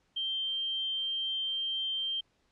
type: tone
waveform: sine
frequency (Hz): 3149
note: G7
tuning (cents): +7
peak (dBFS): -30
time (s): 0.16-2.21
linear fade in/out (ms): 10
effects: pink hiss -72 dBFS RMS until 2.51 s + low-pass 6000 Hz 12 dB/octave